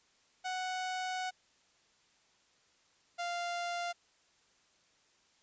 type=tone pair in turn; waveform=sawtooth; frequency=741 / 696 Hz; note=F#5 / F5; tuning=+2 / -6 cents; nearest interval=minor second; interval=108 cents; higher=first; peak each=-31 / -31 dBFS; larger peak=neither; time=0.44-1.31 / 3.18-3.93 s; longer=first; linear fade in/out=20 ms; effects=white hiss -69 dBFS RMS until 5.42 s + resampled to 16000 Hz